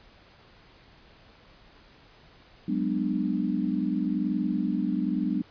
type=chord; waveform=sine; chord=G# half-diminished seventh; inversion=third; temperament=just; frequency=186.89 / 207.7 / 249.2 / 299 Hz; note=F#3 / G#3 / B3 / D4; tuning=+18 / 0 / +16 / +31 cents; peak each=-30 dBFS; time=2.68-5.42 s; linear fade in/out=5 ms; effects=pink hiss -55 dBFS RMS until 5.5 s + resampled to 11025 Hz